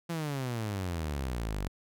sawtooth exponential sweep, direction down, 172.4 to 45.93 Hz, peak -28 dBFS, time 0.09-1.68 s, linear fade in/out 10 ms, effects none

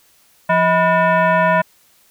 sine tone with frequency modulation, 174.61 Hz, F3, in tune, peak -11 dBFS, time 0.49-1.62 s, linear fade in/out 10 ms, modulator 811 Hz, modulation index 1.8, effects white hiss -54 dBFS RMS until 2.1 s

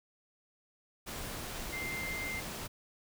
sine tone in noise, 2093 Hz, C7, in tune, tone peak -37 dBFS, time 1.72-2.41 s, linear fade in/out 20 ms, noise pink, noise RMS -41 dBFS, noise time 1.06-2.68 s, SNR +1 dB, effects none

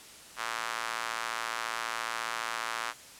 square tone with high-pass filter, 57.3 Hz, A#1, 29 cents flat, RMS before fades -35 dBFS, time 0.36-2.94 s, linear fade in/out 50 ms, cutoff 1200 Hz, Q 1.7, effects white hiss -50 dBFS RMS until 3.19 s + low-pass 10000 Hz 12 dB/octave

